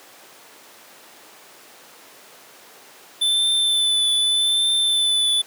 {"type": "tone with vibrato", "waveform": "square", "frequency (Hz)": 3520, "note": "A7", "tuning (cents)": 0, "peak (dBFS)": -17, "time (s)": [3.21, 5.42], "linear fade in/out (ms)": 10, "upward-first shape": "triangle", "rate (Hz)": 0.83, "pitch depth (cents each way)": 25, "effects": ["pink hiss -45 dBFS RMS until 5.46 s", "high-pass 400 Hz 12 dB/octave"]}